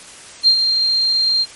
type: tone with ADSR envelope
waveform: sine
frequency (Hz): 4186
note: C8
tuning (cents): 0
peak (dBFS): -6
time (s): 0.43-1.46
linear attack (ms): 44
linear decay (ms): 76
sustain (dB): -7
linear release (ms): 43
effects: white hiss -38 dBFS RMS until 1.55 s + MP3 48 kbps